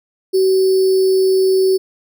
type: tone with sample-and-hold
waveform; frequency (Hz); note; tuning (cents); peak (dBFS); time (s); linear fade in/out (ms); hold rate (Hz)
sine; 379.5; F#4; +44; -10; 0.33-1.78; 20; 4900
effects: none